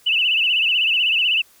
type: tone with vibrato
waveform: sine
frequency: 2794 Hz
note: F7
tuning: in tune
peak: -15 dBFS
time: 0.06-1.42 s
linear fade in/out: 10 ms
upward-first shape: sine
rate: 16 Hz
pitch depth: 130 cents each way
effects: white hiss -53 dBFS RMS until 1.6 s